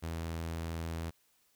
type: tone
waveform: sawtooth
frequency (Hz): 82.41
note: E2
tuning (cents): 0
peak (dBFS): -32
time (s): 0.02-1.11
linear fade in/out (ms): 20
effects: white hiss -71 dBFS RMS until 1.55 s